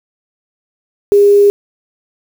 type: tone with quantisation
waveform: sine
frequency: 406.2 Hz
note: G#4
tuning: 38 cents flat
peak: -4 dBFS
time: 1.12-1.5 s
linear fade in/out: 0 ms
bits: 5
effects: none